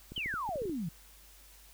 clicks, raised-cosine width 3 ms, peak -31 dBFS, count 9, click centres 0.12 / 0.179 / 0.26 / 0.34 / 0.491 / 0.558 / 0.619 / 0.655 / 0.696 s
sine exponential sweep, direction down, 3197 to 150.9 Hz, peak -33 dBFS, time 0.16-0.89 s, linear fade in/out 5 ms
effects added 50 Hz sine -58 dBFS peak until 1.73 s + white hiss -58 dBFS RMS until 1.73 s

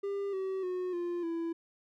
triangle tone with pitch steps, 399 / 381.4 / 364.6 / 348.6 / 333.2 Hz, G4 / G4 / F#4 / F4 / E4, +31 / -47 / -25 / -3 / +19 cents, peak -30 dBFS, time 0.03-1.53 s, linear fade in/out 10 ms, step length 300 ms, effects none

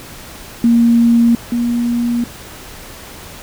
sine tone pair in turn, 234 / 238 Hz, A#3 / A#3, +7 / +36 cents, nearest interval unison, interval 29 cents, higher second, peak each -7 / -13 dBFS, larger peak first, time 0.64-1.35 / 1.52-2.24 s, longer second, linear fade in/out 2 ms, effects pink hiss -34 dBFS RMS until 3.42 s

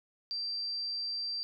sine tone, 4699 Hz, D8, in tune, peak -33 dBFS, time 0.31-1.43 s, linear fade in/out 0 ms, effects none

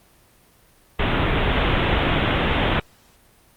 pink low-pass noise, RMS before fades -20 dBFS, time 0.99-2.8 s, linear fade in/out 5 ms, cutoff 3600 Hz, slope 96 dB/octave, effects pink hiss -55 dBFS RMS until 3.56 s + Opus 32 kbps

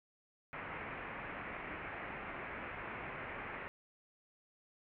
white low-pass noise, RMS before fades -45 dBFS, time 0.53-3.68 s, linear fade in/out 0 ms, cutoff 2400 Hz, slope 48 dB/octave, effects none

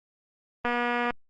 click train, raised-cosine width 0.5 ms, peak -13 dBFS, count 111, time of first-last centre 0.65-1.106 s, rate 241 Hz, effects Opus 24 kbps

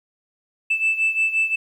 sine beating tone pair, 2637 / 2642.7 Hz, E7 / E7, 0 / +4 cents, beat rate 5.7 Hz, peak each -18 / -22 dBFS, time 0.7-1.56 s, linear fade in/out 10 ms, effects tanh soft clip ceiling -13 dBFS + 9-bit

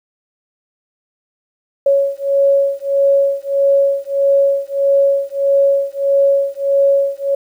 sine beating tone pair, 554.4 / 556 Hz, C#5 / C#5, 0 / +5 cents, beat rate 1.6 Hz, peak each -14 dBFS, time 1.86-7.35 s, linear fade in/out 5 ms, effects 8-bit

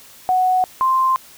sine tone pair in turn, 740 / 1046.5 Hz, F#5 / C6, 0 / 0 cents, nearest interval tritone, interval 600 cents, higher second, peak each -13 dBFS, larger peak neither, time 0.29-0.64 / 0.81-1.16 s, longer neither, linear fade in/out 0 ms, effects white hiss -44 dBFS RMS until 1.37 s

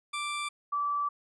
20% pulse / sine tone pair in turn, 1174.7 / 1158.5 Hz, D6 / D6, 0 / -24 cents, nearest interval unison, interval 24 cents, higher first, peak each -27 / -27 dBFS, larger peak neither, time 0.13-0.49 / 0.72-1.09 s, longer second, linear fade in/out 10 ms, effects resampled to 24000 Hz

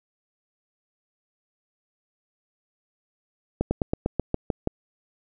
slowing click train, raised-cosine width 2 ms, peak -9 dBFS, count 9, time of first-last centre 3.61-4.674 s, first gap 100 ms, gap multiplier 1.08, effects none

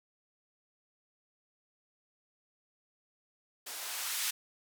violet noise with band-pass filter sweep, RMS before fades -37 dBFS, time 3.66-4.31 s, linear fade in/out 10 ms, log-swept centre 470 to 1700 Hz, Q 0.83, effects none

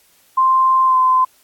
sine tone with pitch glide, 1046.5 to 1029.7 Hz, C6 to C6, 0 to -28 cents, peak -10 dBFS, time 0.37-1.25 s, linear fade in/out 10 ms, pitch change -28 cents, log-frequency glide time 0.85-0.97 s, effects white hiss -54 dBFS RMS until 1.43 s + AAC 64 kbps

